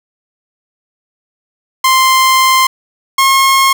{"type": "tone pair in turn", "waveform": "sawtooth", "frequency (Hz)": [1046.5, 1077.8], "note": ["C6", "C#6"], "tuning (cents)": [0, -49], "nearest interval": "minor second", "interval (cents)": 51, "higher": "second", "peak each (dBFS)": -3, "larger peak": "neither", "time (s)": [[1.84, 2.67], [3.18, 3.73]], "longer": "first", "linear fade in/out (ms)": 5, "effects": ["7-bit"]}